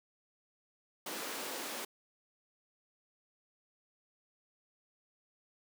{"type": "high-pass noise", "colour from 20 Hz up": "pink", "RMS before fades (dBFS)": -41, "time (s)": [1.06, 1.85], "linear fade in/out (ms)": 5, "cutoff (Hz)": 270, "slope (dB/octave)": 24, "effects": []}